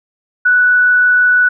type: tone with frequency modulation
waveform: sine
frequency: 1480 Hz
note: F#6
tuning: in tune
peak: -7 dBFS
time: 0.45-1.49 s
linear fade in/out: 10 ms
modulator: 26 Hz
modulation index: 0.33
effects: none